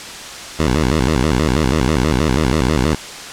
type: tone with vibrato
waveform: 10% pulse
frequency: 70.2 Hz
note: C#2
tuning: 22 cents sharp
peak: -5 dBFS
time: 0.59-2.95 s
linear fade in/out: 5 ms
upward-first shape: square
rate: 6.2 Hz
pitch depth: 200 cents each way
effects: white hiss -30 dBFS RMS until 3.32 s + low-pass 7000 Hz 12 dB/octave